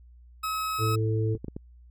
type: tone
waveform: 40% pulse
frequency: 1281 Hz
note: E6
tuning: 50 cents flat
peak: -27 dBFS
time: 0.43-0.96 s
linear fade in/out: 10 ms
type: harmonic tone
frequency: 110 Hz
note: A2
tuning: in tune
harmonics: 1 / 3 / 4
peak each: -24 / -34 / -31 dBFS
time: 0.78-1.38 s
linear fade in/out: 50 ms
type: clicks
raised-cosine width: 3 ms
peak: -22 dBFS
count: 4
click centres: 1.351 / 1.445 / 1.483 / 1.565 s
effects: added 60 Hz sine -49 dBFS peak until 1.9 s